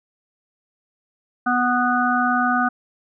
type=harmonic tone; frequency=246.9 Hz; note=B3; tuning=in tune; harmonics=1 / 3 / 5 / 6; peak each=-22 / -22 / -22 / -22 dBFS; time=1.46-2.69 s; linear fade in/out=10 ms; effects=none